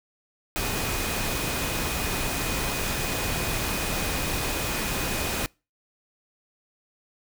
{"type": "tone in noise", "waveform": "sine", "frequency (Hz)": 2489, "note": "D#7", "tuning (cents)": 0, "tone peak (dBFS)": -37, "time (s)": [0.56, 5.46], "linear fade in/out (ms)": 0, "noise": "pink", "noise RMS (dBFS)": -28, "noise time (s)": [0.56, 5.46], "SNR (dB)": -12, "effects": ["noise-tail reverb RT60 0.3 s tail -26 dB re dry"]}